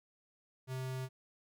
square tone, 130 Hz, C3, 11 cents flat, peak -38 dBFS, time 0.67-1.09 s, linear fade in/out 50 ms, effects none

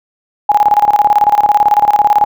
sine tone with tremolo, 830.6 Hz, G#5, in tune, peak -4 dBFS, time 0.49-2.25 s, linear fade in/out 5 ms, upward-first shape square, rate 18 Hz, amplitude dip 80%, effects none

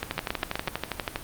two click trains, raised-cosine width 0.3 ms, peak -10 / -11 dBFS, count 5 / 15, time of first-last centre 0.18-0.681 / 0.03-1.159 s, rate 7.99 / 12.4 Hz, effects pink hiss -42 dBFS RMS until 1.23 s + Opus 48 kbps

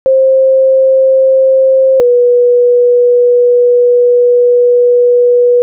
sine tone pair in turn, 529 / 487.2 Hz, C5 / B4, +19 / -24 cents, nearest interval minor second, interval 143 cents, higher first, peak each -4 dBFS, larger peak neither, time 0.06-2 / 2-5.62 s, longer second, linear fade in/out 0 ms, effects none

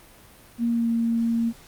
sine tone with pitch glide, 234.3 to 230.8 Hz, A#3 to A#3, +9 to -17 cents, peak -20 dBFS, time 0.58-1.53 s, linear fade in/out 50 ms, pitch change -26 cents, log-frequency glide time 0.69-0.89 s, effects pink hiss -50 dBFS RMS until 1.67 s + Opus 32 kbps

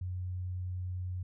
sine tone, 91 Hz, F#2, 28 cents flat, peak -34 dBFS, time 0.01-1.23 s, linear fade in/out 5 ms, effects none

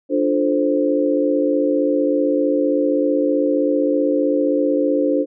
sine chord, D minor seventh, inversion none, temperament equal, 293.7 / 349.2 / 440 / 523.3 Hz, D4 / F4 / A4 / C5, 0 / 0 / 0 / 0 cents, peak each -18 / -24 / -23 / -19 dBFS, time 0.09-5.26 s, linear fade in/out 50 ms, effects none

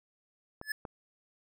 clicks, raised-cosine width 1 ms, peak -26 dBFS, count 2, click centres 0.614 / 0.852 s
square tone with exponential growth, 1725 Hz, A6, 35 cents flat, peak -28 dBFS, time 0.62-0.72 s, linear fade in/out 5 ms, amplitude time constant 20 ms
effects none

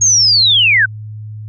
sine linear sweep, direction down, 6645 to 1466 Hz, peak -7 dBFS, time 0.01-0.86 s, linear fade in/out 10 ms, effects added 107 Hz sine -25 dBFS peak until 1.48 s

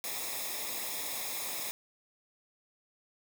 white noise with comb filter, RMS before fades -37 dBFS, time 0.04-1.71 s, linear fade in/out 0 ms, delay 0.67 ms, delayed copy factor -0.7, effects none

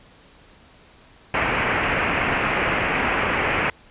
white low-pass noise, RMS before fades -22 dBFS, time 1.34-3.7 s, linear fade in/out 2 ms, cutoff 2600 Hz, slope 48 dB/octave, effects pink hiss -51 dBFS RMS until 3.9 s + resampled to 8000 Hz

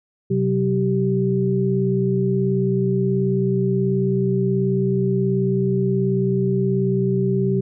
sine tone cluster, 129.3 / 187.9 / 389.1 Hz, C3 / F#3 / G4, -20 / +27 / -13 cents, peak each -21 dBFS, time 0.3-7.61 s, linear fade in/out 10 ms, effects none

